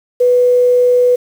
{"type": "tone with quantisation", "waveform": "sine", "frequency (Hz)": 493.9, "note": "B4", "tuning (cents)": 0, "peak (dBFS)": -7, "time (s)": [0.2, 1.16], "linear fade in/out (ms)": 10, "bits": 6, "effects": []}